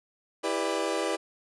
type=chord; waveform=30% pulse; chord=E minor seventh; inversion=none; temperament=equal with one note detuned; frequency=329.6 / 400.5 / 493.9 / 587.3 Hz; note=E4 / G4 / B4 / D5; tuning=0 / +37 / 0 / 0 cents; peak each=-30 dBFS; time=0.43-1.17 s; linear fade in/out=20 ms; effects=resampled to 24000 Hz